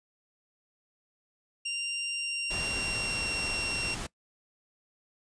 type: tone with pitch glide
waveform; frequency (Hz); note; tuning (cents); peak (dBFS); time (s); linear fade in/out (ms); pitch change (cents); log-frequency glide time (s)
sawtooth; 2780 to 2745; F7 to F7; -9 to -31; -27; 1.65-3.95; 10; -22; 2.12-3.32
type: noise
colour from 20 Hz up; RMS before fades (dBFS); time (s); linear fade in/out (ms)
pink; -37; 2.5-4.07; 10
effects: noise-tail reverb RT60 0.1 s tail -21 dB re dry + resampled to 22050 Hz